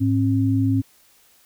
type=tone pair together; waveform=sine; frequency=106.63 / 268.7 Hz; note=G#2 / C4; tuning=+46 / +46 cents; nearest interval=octave + major third; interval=1600 cents; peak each=-19 dBFS; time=0-0.82 s; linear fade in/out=20 ms; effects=white hiss -56 dBFS RMS until 1.45 s